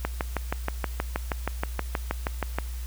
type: click train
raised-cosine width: 0.5 ms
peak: -11 dBFS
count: 17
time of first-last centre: 0.05-2.586 s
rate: 6.31 Hz
effects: added 60 Hz sine -31 dBFS peak until 2.86 s + white hiss -47 dBFS RMS until 2.86 s